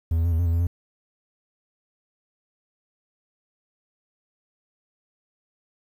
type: tone with pitch steps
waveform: triangle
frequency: 81.8 / 82.7 / 86 / 81.1 / 87.2 / 83.2 / 84.5 / 86.9 Hz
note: E2 / E2 / F2 / E2 / F2 / E2 / E2 / F2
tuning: -13 / +6 / -26 / -28 / -2 / +17 / +43 / -8 cents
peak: -17 dBFS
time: 0.11-0.67 s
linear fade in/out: 5 ms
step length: 70 ms
effects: 9-bit